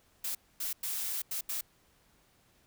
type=noise bursts at uneven times; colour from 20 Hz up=blue; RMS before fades=-35 dBFS; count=5; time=0.24-0.35 / 0.6-0.73 / 0.83-1.22 / 1.31-1.41 / 1.49-1.61 s; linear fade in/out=5 ms; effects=pink hiss -67 dBFS RMS until 2.66 s